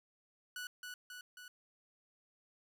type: tone with echo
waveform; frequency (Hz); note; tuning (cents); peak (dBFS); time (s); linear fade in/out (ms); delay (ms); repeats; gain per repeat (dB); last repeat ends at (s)
sawtooth; 1477; F#6; -3; -38; 0.56-0.67; 2; 270; 3; -3; 1.48
effects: none